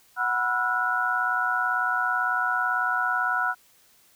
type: tone cluster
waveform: sine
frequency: 741 / 984 / 1337 / 1455 Hz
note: F#5 / B5 / E6 / F#6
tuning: +2 / -7 / +24 / -29 cents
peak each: -30 / -30 / -28 / -25 dBFS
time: 0.16-3.55 s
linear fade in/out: 50 ms
effects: white hiss -59 dBFS RMS until 4.15 s